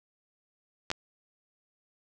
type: clicks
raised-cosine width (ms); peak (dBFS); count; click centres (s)
0.2; -13; 2; 0.903 / 0.915
effects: none